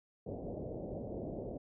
white low-pass noise, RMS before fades -42 dBFS, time 0.26-1.58 s, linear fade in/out 10 ms, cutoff 640 Hz, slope 48 dB/octave, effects none

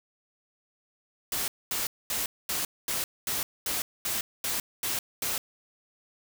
white noise bursts, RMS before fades -30 dBFS, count 11, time 1.32-5.38 s, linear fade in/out 2 ms, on 160 ms, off 230 ms, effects none

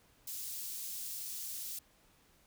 white high-pass noise, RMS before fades -42 dBFS, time 0.27-1.79 s, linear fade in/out 5 ms, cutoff 4900 Hz, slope 12 dB/octave, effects pink hiss -67 dBFS RMS until 2.46 s

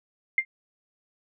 sine tone with exponential decay, 2105 Hz, C7, 10 cents sharp, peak -14 dBFS, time 0.38-0.45 s, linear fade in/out 2 ms, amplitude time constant 15 ms, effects none

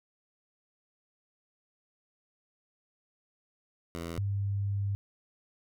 10% pulse / sine tone pair in turn, 84 / 99.89 Hz, E2 / G2, +33 / +33 cents, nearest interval minor third, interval 300 cents, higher second, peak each -28 dBFS, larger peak neither, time 3.95-4.18 / 4.18-4.95 s, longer second, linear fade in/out 0 ms, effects none

